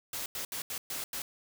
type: noise bursts at uneven times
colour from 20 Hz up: white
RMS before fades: -37 dBFS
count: 6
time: 0.13-0.26 / 0.35-0.45 / 0.52-0.62 / 0.7-0.78 / 0.9-1.04 / 1.13-1.22 s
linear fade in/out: 2 ms
effects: none